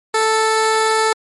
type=tone; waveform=15% pulse; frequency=440 Hz; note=A4; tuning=in tune; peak=-7 dBFS; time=0.14-1.13 s; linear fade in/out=5 ms; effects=MP3 48 kbps